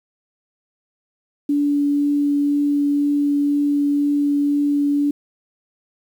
sine tone with vibrato, 288 Hz, D4, 34 cents flat, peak -15 dBFS, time 1.49-5.11 s, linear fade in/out 5 ms, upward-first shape triangle, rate 2 Hz, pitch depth 8 cents each way, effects 8-bit

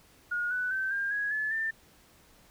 sine tone with pitch steps, 1437 / 1490.3 / 1545.5 / 1602.8 / 1662.2 / 1723.8 / 1787.6 Hz, F6 / F#6 / G6 / G6 / G#6 / A6 / A6, +49 / +12 / -25 / +38 / +1 / -36 / +27 cents, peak -28 dBFS, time 0.31-1.71 s, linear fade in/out 10 ms, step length 200 ms, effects pink hiss -60 dBFS RMS until 2.5 s

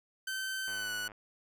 sawtooth tone with pitch glide, 1541 to 1476.5 Hz, G6 to F#6, -30 to -4 cents, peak -31 dBFS, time 0.27-1.08 s, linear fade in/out 5 ms, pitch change -74 cents, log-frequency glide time 0.68-0.92 s
click train, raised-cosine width 0.5 ms, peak -34 dBFS, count 47, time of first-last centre 0.68-1.118 s, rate 105 Hz
effects none

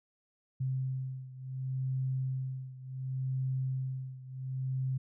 sine beating tone pair, 130.81 / 131.5 Hz, C3 / C3, 0 / +9 cents, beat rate 0.69 Hz, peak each -34 / -37 dBFS, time 0.6-4.98 s, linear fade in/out 10 ms, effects none

